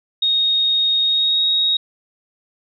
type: tone with pitch glide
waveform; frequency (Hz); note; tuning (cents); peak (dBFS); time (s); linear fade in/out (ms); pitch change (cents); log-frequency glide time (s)
sine; 3729 to 3772; A#7 to A#7; 0 to +20; -14; 0.22-1.77; 5; +20; 1.03-1.44
effects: none